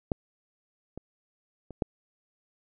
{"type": "clicks", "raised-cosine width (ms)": 2, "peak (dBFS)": [-13, -25, -28, -12], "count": 4, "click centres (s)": [0.118, 0.976, 1.707, 1.822], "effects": []}